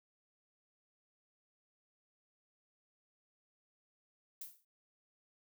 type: noise with exponential decay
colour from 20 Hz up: violet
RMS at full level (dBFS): -42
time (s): 4.41-4.65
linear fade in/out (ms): 5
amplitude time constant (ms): 51
effects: none